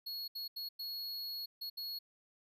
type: tone bursts at uneven times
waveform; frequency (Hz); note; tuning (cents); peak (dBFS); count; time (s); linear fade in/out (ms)
square; 4333; C#8; -40; -40; 6; 0.06-0.28 / 0.35-0.48 / 0.56-0.69 / 0.79-1.46 / 1.61-1.7 / 1.77-1.99; 10
effects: none